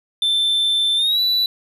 triangle tone with pitch glide, 3547 to 3958 Hz, A7 to B7, +13 to +3 cents, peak -14 dBFS, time 0.22-1.46 s, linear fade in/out 2 ms, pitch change +190 cents, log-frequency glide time 0.96-1.2 s, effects none

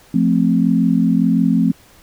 sine chord, F major, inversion none, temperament equal, 174.61 / 220 / 261.6 Hz, F3 / A3 / C4, 0 / 0 / 0 cents, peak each -16 dBFS, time 0.14-1.72 s, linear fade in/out 5 ms, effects pink hiss -48 dBFS RMS until 2.02 s

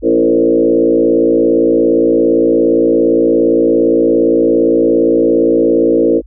sine tone with frequency modulation, 397.3 Hz, G4, 23 cents sharp, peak -7 dBFS, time 0.02-6.22 s, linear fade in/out 50 ms, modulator 57.4 Hz, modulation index 2.2, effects added 50 Hz sine -34 dBFS peak until 6.26 s

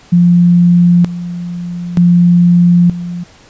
sine tone with tremolo, 174.61 Hz, F3, in tune, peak -4 dBFS, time 0.12-3.24 s, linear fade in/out 10 ms, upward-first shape square, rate 0.54 Hz, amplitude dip 80%, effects pink hiss -42 dBFS RMS until 3.49 s + resampled to 16000 Hz

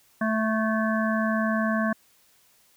harmonic tone with a mistuned harmonic, 220 Hz, A3, in tune, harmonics 1 / 3 / 5 / 7 / 8, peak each -24 / -29 / -31 / -32 / -33 dBFS, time 0.21-1.93 s, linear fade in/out 5 ms, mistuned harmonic 8, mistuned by -33 cents, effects white hiss -61 dBFS RMS until 2.76 s

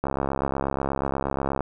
click train, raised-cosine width 1 ms, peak -11 dBFS, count 108, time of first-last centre 0.04-1.607 s, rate 68.3 Hz, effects none

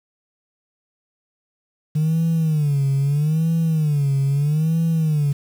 sine tone with vibrato, 150.5 Hz, D3, 43 cents sharp, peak -14 dBFS, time 1.95-5.33 s, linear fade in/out 10 ms, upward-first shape sine, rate 0.78 Hz, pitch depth 160 cents each way, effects tanh soft clip ceiling -14 dBFS + 7-bit

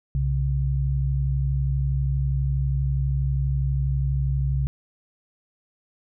sine tone pair together, 63.87 / 136.2 Hz, C2 / C#3, -41 / -30 cents, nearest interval octave + minor second, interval 1311 cents, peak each -23 dBFS, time 0.15-4.67 s, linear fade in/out 0 ms, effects none

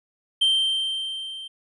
triangle tone with level ramp, 3136 Hz, G7, in tune, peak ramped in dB -14 to -33 dBFS, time 0.41-1.48 s, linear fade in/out 10 ms, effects resampled to 24000 Hz

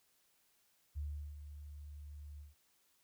sine tone with ADSR envelope, 73.42 Hz, D2, in tune, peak -37 dBFS, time 0.95-2.55 s, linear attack 27 ms, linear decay 370 ms, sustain -10 dB, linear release 160 ms, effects white hiss -74 dBFS RMS until 3.03 s

